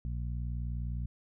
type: harmonic tone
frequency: 59.9 Hz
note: A#1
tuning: 48 cents sharp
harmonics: 1 / 2 / 3 / 4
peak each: -34 / -38 / -45 / -52 dBFS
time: 0.05-1.06 s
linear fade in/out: 0 ms
effects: none